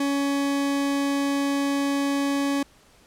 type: tone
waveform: 40% pulse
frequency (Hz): 280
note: C#4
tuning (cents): +18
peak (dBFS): -21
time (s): 0-2.63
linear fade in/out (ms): 5
effects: pink hiss -56 dBFS RMS until 3.06 s + low-pass 11000 Hz 12 dB/octave